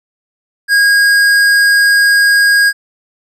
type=tone with hard clipping; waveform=sine; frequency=1634 Hz; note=G#6; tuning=29 cents flat; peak=-8 dBFS; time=0.68-2.73 s; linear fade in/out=50 ms; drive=13 dB; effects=none